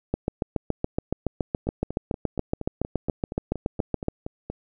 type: two click trains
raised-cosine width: 2 ms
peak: -18 / -10 dBFS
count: 13 / 29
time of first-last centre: 1.67-4.5 / 0.14-4.084 s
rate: 4.24 / 7.1 Hz
effects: none